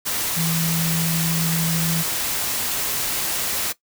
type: tone in noise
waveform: sine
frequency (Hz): 164.81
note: E3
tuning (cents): 0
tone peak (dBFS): -21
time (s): 0.36-2.03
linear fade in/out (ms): 20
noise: white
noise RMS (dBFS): -24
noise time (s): 0.05-3.73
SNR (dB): 0
effects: noise-tail reverb RT60 0.1 s tail -17 dB re dry